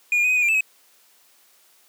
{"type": "tone with pitch steps", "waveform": "triangle", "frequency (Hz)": [2443, 2417, 2494, 2512, 2468, 2382, 2630, 2548], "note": ["D#7", "D7", "D#7", "D#7", "D#7", "D7", "E7", "D#7"], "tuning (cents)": [-32, 49, 3, 16, -15, 24, -5, 41], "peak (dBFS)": -15, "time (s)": [0.12, 0.608], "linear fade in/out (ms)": 2, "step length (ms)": 61, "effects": ["white hiss -57 dBFS RMS until 1.88 s", "high-pass 300 Hz 12 dB/octave"]}